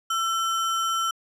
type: tone with sample-and-hold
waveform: sine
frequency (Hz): 1342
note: E6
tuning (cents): +31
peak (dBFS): -22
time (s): 0.1-1.11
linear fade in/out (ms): 5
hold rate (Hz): 4410
effects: low-pass 10000 Hz 12 dB/octave